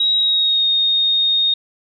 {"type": "tone with pitch glide", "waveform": "sine", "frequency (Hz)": [3826, 3704], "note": ["A#7", "A#7"], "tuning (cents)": [44, -12], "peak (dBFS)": -13, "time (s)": [0, 1.54], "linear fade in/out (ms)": 5, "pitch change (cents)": -56, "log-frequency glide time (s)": [0.17, 0.66], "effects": []}